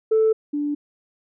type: tone pair in turn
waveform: sine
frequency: 440 / 292.3 Hz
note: A4 / D4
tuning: 0 / -8 cents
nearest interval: perfect fifth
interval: 708 cents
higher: first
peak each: -13 / -21 dBFS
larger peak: first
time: 0.11-0.33 / 0.53-0.75 s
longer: neither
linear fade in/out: 10 ms
effects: tanh soft clip ceiling -11 dBFS